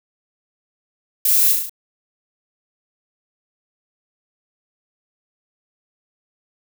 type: noise with echo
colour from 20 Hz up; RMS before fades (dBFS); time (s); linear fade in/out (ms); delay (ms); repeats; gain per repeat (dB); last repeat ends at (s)
violet; -17; 1.25-1.52; 2; 35; 5; -3; 1.695
effects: none